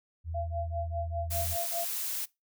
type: tone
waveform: sine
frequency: 82 Hz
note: E2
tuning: 9 cents flat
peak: -33 dBFS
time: 0.24-1.57 s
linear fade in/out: 50 ms
type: tone with tremolo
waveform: sine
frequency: 682 Hz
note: F5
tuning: 41 cents flat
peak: -31 dBFS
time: 0.34-1.85 s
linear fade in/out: 10 ms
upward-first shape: sine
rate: 5 Hz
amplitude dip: 100%
type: noise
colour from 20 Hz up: blue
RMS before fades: -34 dBFS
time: 1.3-2.26 s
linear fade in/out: 20 ms
effects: noise-tail reverb RT60 0.2 s tail -22 dB re dry